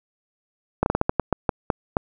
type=slowing click train; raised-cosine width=1 ms; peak=-4 dBFS; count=11; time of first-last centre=0.83-1.968 s; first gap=31 ms; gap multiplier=1.27; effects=none